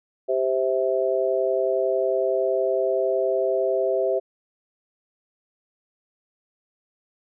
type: chord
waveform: sine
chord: C major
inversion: second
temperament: just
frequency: 392.4 / 523.3 / 654.1 Hz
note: G4 / C5 / E5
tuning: +2 / 0 / -14 cents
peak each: -24 dBFS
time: 0.28-4.2 s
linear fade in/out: 20 ms
effects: none